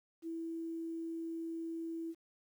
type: tone with quantisation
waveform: sine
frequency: 329.6 Hz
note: E4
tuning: in tune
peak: -38 dBFS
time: 0.22-2.15 s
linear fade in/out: 50 ms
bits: 11
effects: none